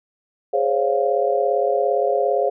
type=chord; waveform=sine; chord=Db major seventh; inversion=second; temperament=equal with one note detuned; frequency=415.3 / 523.3 / 560.8 / 698.5 Hz; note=Ab4 / C5 / Db5 / F5; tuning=0 / 0 / +20 / 0 cents; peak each=-22 dBFS; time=0.53-2.5 s; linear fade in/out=10 ms; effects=none